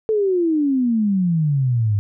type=exponential sweep; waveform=sine; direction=down; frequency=445.8 to 99.6 Hz; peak=-15 dBFS; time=0.09-1.99 s; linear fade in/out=0 ms; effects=none